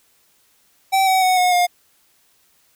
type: tone with pitch steps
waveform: square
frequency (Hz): 771 / 755.6 / 740.4 / 725.6 / 711.1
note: G5 / F#5 / F#5 / F#5 / F5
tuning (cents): -29 / +36 / +1 / -34 / +31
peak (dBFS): -14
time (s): 0.92-1.67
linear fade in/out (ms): 20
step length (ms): 150
effects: white hiss -59 dBFS RMS until 2.75 s